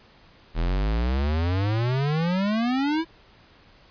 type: exponential sweep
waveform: square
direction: up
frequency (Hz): 39.43 to 335.3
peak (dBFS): -22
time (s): 0.54-3.05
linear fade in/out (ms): 50
effects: pink hiss -54 dBFS RMS until 3.9 s + resampled to 11025 Hz